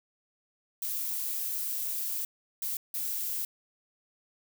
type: noise bursts at uneven times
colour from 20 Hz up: violet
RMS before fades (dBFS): -33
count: 3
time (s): 0.82-2.25 / 2.62-2.77 / 2.94-3.45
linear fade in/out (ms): 2
effects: none